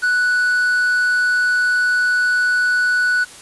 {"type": "tone with quantisation", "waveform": "triangle", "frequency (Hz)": 1480, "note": "F#6", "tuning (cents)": 0, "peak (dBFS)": -12, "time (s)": [0.02, 3.25], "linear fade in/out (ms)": 20, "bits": 6, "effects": ["white hiss -39 dBFS RMS until 3.41 s", "resampled to 24000 Hz"]}